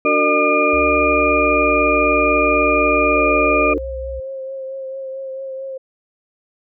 sine chord, D augmented, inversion none, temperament equal with one note detuned, 293.7 / 370 / 456 Hz, D4 / F#4 / A#4, 0 / 0 / -38 cents, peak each -21 / -24 / -21 dBFS, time 0.05-3.78 s, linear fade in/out 0 ms
harmonic tone, 604 Hz, D5, 48 cents sharp, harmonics 1 / 2 / 4, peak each -18 / -18 / -18 dBFS, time 0.05-3.74 s, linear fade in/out 10 ms
sine tone with pitch glide, 69.3 to 62.1 Hz, C#2 to B1, 0 to +10 cents, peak -27 dBFS, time 0.73-4.2 s, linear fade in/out 5 ms, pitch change -190 cents, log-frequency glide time 1.07-1.76 s
sine tone with vibrato, 533 Hz, C5, 32 cents sharp, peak -25 dBFS, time 3.15-5.78 s, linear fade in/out 10 ms, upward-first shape triangle, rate 4.5 Hz, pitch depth 26 cents each way
effects none

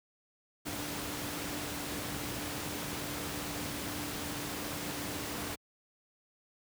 sine tone in noise, 293.7 Hz, D4, in tune, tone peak -44 dBFS, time 0.65-5.56 s, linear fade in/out 20 ms, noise pink, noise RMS -38 dBFS, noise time 0.65-5.56 s, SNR -9 dB, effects high-pass 80 Hz 12 dB/octave

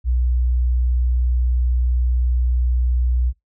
sine tone, 61.5 Hz, B1, 7 cents flat, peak -14 dBFS, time 0.04-3.33 s, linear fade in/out 50 ms, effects noise-tail reverb RT60 0.2 s tail -26 dB re dry + tanh soft clip ceiling -10 dBFS

